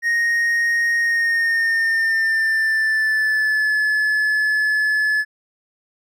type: tone with pitch glide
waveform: triangle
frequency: 1864.7 to 1719.8 Hz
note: A#6 to A6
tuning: 0 to -40 cents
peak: -14 dBFS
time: 0.02-5.25 s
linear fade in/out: 50 ms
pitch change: -140 cents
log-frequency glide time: 0.99-3.74 s
effects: none